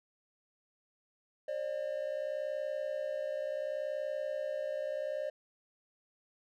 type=tone pair together; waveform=triangle; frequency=541 / 601.7 Hz; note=C#5 / D5; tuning=-42 / +42 cents; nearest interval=major second; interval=184 cents; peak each=-36 / -34 dBFS; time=1.48-5.3 s; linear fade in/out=5 ms; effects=none